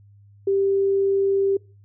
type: tone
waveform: sine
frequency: 392.7 Hz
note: G4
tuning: 3 cents sharp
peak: -17 dBFS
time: 0.47-1.57 s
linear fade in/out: 5 ms
effects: noise-tail reverb RT60 0.4 s tail -26 dB re dry + added 101 Hz sine -48 dBFS peak until 1.84 s